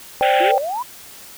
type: chord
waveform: sine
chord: C suspended second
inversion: none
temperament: equal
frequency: 523.3 / 587.3 / 784 Hz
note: C5 / D5 / G5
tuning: 0 / 0 / 0 cents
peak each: -20 / -20 / -15 dBFS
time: 0.21-0.58 s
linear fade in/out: 0 ms
type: band-pass noise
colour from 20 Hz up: pink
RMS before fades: -24 dBFS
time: 0.22-0.52 s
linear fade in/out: 10 ms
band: 1400 to 3400 Hz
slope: 96 dB/octave
type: exponential sweep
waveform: sine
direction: up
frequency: 327.8 to 1042 Hz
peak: -21 dBFS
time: 0.4-0.83 s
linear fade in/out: 10 ms
effects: white hiss -40 dBFS RMS until 1.37 s